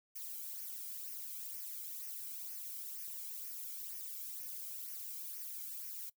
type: noise with flanger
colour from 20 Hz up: violet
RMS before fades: -45 dBFS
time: 0.15-6.1 s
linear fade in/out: 10 ms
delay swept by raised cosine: 0.25 to 1.13 ms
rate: 2.1 Hz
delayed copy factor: -0.6
effects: noise-tail reverb RT60 0.1 s tail -20 dB re dry